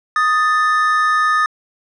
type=tone pair together; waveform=triangle; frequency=1244.4 / 1767 Hz; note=D#6 / A6; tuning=0 / +7 cents; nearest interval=tritone; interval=607 cents; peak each=-12 / -16 dBFS; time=0.16-1.46 s; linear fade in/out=2 ms; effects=resampled to 22050 Hz